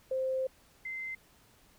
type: tone pair in turn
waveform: sine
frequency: 523.3 / 2073 Hz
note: C5 / C7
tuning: 0 / -17 cents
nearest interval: 2 octaves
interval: 2383 cents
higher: second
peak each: -29 / -36 dBFS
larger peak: first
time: 0.11-0.47 / 0.85-1.15 s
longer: first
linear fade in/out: 5 ms
effects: pink hiss -63 dBFS RMS until 1.78 s